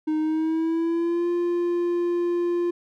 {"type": "tone with pitch glide", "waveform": "triangle", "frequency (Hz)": [310, 348], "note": ["D#4", "F4"], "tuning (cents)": [-6, -6], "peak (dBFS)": -19, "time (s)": [0.07, 2.71], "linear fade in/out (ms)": 10, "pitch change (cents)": 200, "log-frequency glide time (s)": [0.19, 1.29], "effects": []}